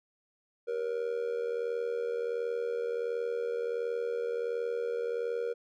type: tone with amplitude modulation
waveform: triangle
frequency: 472.8 Hz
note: A#4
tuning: 24 cents sharp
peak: -25 dBFS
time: 0.67-5.54 s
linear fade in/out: 20 ms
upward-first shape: sine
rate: 81.4 Hz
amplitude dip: 75%
effects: none